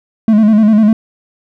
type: tone with vibrato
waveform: triangle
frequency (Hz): 215.3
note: A3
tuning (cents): -37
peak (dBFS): -3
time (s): 0.28-0.93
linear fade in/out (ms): 2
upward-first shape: square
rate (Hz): 10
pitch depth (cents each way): 56
effects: none